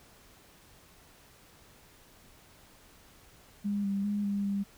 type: tone with pitch steps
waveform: sine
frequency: 203.4 / 198 / 205.4 / 201.2 / 199.6 Hz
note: G#3 / G3 / G#3 / G3 / G3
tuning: -36 / +18 / -19 / +45 / +32 cents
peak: -28 dBFS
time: 3.64-4.64 s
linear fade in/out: 20 ms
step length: 200 ms
effects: pink hiss -58 dBFS RMS until 4.77 s